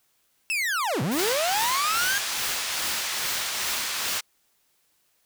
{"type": "linear two-way sweep", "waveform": "40% pulse", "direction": "down then up", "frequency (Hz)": [2700, 115.1, 1639], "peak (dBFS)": -23, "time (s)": [0.5, 2.18], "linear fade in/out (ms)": 0, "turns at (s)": 1.02}
{"type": "noise with tremolo", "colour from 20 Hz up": "white", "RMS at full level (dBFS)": -30, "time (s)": [1.11, 4.19], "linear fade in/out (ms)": 10, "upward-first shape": "triangle", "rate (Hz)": 2.4, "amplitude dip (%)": 75}
{"type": "band-pass noise", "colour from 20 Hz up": "white", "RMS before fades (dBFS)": -30, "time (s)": [1.18, 4.21], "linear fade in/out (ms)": 10, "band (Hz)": [880, 6100], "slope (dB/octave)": 12}
{"effects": ["white hiss -68 dBFS RMS until 5.25 s"]}